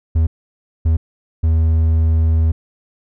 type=tone bursts at uneven times; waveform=triangle; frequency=80.5 Hz; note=E2; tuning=41 cents flat; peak=-9 dBFS; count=3; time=0.15-0.27 / 0.85-0.97 / 1.43-2.52 s; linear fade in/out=10 ms; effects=none